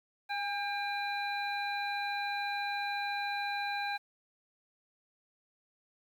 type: harmonic tone with a mistuned harmonic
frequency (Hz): 800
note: G5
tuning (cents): +35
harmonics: 1 / 2 / 3 / 5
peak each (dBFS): -35 / -38 / -40 / -42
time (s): 0.29-3.98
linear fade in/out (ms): 20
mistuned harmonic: 1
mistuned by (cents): +30
effects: 10-bit